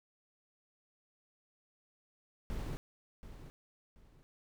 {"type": "noise with echo", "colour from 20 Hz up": "brown", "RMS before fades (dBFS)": -39, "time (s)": [2.5, 2.77], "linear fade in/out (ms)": 0, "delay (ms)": 730, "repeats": 2, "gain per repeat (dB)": -11, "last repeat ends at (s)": 4.23, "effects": []}